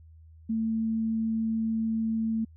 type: tone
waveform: sine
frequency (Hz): 223.3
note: A3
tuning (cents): +26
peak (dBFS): -25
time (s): 0.49-2.45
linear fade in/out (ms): 10
effects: added 80 Hz sine -49 dBFS peak until 2.56 s